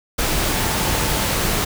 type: tone in noise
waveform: sine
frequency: 884 Hz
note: A5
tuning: 8 cents sharp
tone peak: -31 dBFS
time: 0.52-1.26 s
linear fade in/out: 10 ms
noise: pink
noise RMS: -20 dBFS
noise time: 0.18-1.65 s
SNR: -14 dB
effects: none